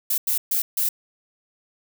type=noise bursts at uneven times; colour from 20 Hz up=violet; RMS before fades=-22 dBFS; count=4; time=0.1-0.18 / 0.27-0.38 / 0.51-0.62 / 0.77-0.89 s; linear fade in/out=5 ms; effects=none